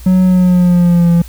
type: tone with pitch glide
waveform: triangle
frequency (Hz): 185 to 170.63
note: F#3 to F3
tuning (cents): 0 to -40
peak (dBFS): -4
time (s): 0.06-1.22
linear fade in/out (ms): 5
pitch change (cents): -140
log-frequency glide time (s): 0.23-1.11
effects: added 60 Hz sine -29 dBFS peak until 1.28 s + white hiss -40 dBFS RMS until 1.28 s